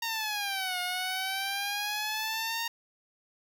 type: exponential two-way sweep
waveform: 10% pulse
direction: down then up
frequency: 929 to 716 to 929 Hz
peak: -22 dBFS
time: 0.02-2.68 s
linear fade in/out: 5 ms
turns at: 0.8 s
effects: none